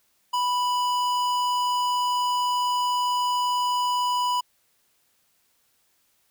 square tone with notch filter, 987.8 Hz, B5, in tune, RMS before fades -24 dBFS, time 0.33-4.41 s, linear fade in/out 10 ms, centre 12000 Hz, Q 0.71, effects white hiss -67 dBFS RMS until 6.3 s

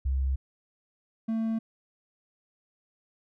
sine / triangle tone pair in turn, 66.6 / 224 Hz, C2 / A3, +31 / +31 cents, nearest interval octave + major sixth, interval 2100 cents, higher second, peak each -24 dBFS, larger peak neither, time 0.05-0.36 / 1.28-1.59 s, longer neither, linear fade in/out 10 ms, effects none

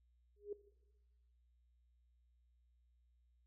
sine tone with exponential growth, 410.9 Hz, G#4, 18 cents flat, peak -38 dBFS, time 0.36-0.53 s, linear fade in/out 5 ms, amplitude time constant 35 ms, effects noise-tail reverb RT60 1.0 s tail -17 dB re dry + added 60 Hz sine -70 dBFS peak until 3.46 s

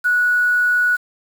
sine tone with quantisation, 1467 Hz, F#6, 15 cents flat, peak -13 dBFS, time 0.04-0.97 s, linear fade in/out 20 ms, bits 6, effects none

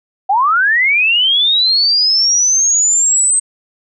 sine linear sweep, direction up, 740 to 8300 Hz, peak -9 dBFS, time 0.29-3.4 s, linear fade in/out 10 ms, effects none

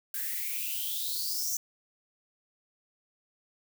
violet noise with high-pass filter sweep, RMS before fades -33 dBFS, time 0.14-1.57 s, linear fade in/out 2 ms, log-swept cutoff 1600 to 6200 Hz, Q 9, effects none

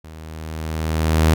sawtooth tone with level ramp, 79.2 Hz, D#2, 31 cents sharp, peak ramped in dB -33 to -7 dBFS, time 0.04-1.34 s, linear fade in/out 5 ms, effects none

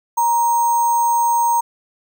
sine tone with sample-and-hold, 940 Hz, A#5, 14 cents sharp, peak -13 dBFS, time 0.17-1.61 s, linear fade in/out 10 ms, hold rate 7350 Hz, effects none

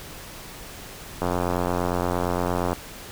click train, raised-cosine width 1 ms, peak -10 dBFS, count 135, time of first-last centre 1.22-2.731 s, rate 88.7 Hz, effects pink hiss -40 dBFS RMS until 3.11 s

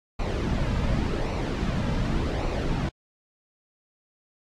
brown noise with flanger, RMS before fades -26 dBFS, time 0.19-2.89 s, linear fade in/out 5 ms, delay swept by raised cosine 0.59 to 2.79 ms, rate 0.88 Hz, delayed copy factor -0.55, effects low-pass 5000 Hz 12 dB/octave + AAC 64 kbps

